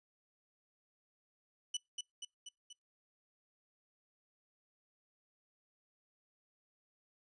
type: tone with echo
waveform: 25% pulse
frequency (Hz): 2975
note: F#7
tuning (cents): +9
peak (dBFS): -31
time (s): 1.74-1.77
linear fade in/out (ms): 5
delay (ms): 240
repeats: 4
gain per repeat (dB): -4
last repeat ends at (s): 2.73
effects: noise-tail reverb RT60 0.2 s tail -26 dB re dry + resampled to 22050 Hz